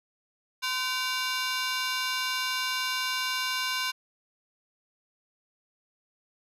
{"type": "ring-modulated tone", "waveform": "15% pulse", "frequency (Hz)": 1278, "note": "D#6", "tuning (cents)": 46, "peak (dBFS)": -18, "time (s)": [0.62, 3.92], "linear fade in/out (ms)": 20, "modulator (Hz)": 249, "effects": ["low-pass 11000 Hz 12 dB/octave"]}